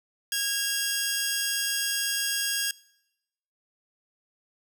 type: tone pair together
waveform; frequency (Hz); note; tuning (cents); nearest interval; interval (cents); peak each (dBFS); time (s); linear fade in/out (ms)
10% pulse; 1642 / 2766; G#6 / F7; -20 / -17; major sixth; 903; -18 / -23; 0.32-2.71; 2
effects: noise-tail reverb RT60 0.9 s tail -24 dB re dry